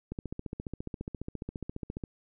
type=click train; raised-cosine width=3 ms; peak=-23 dBFS; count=29; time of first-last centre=0.12-2.038 s; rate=14.6 Hz; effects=none